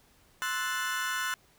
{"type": "chord", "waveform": "35% pulse", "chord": "F# half-diminished seventh", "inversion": "second", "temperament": "equal", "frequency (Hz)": [1046.5, 1318.5, 1480, 1760], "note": ["C6", "E6", "F#6", "A6"], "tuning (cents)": [0, 0, 0, 0], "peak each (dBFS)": [-35, -37, -31, -35], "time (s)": [0.42, 1.34], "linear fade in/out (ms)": 0, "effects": ["pink hiss -63 dBFS RMS until 1.58 s"]}